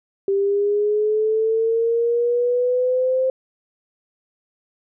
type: linear sweep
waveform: sine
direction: up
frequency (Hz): 392 to 523.3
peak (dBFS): -16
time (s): 0.28-3.3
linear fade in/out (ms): 2
effects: none